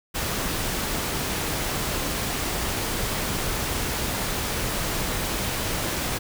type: noise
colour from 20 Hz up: pink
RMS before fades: -27 dBFS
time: 0.14-6.19 s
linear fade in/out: 20 ms
effects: none